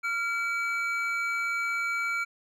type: tone pair together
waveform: triangle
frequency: 1388 / 2291 Hz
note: F6 / D7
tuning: -11 / -44 cents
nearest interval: major sixth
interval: 867 cents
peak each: -28 dBFS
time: 0.03-2.25 s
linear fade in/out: 20 ms
effects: none